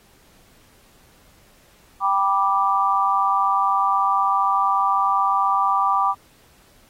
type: chord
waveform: sine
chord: G major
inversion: none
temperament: just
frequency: 784 / 980 / 1176 Hz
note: G5 / B5 / D6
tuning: 0 / -14 / +2 cents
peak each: -22 / -22 / -19 dBFS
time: 2-6.15 s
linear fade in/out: 50 ms
effects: pink hiss -55 dBFS RMS until 6.89 s + AAC 48 kbps